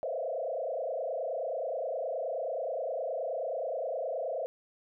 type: tone with frequency modulation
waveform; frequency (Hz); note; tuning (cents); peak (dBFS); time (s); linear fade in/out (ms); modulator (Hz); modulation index
sine; 587.3; D5; 0; -31; 0.03-4.46; 0; 29.5; 3.2
effects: none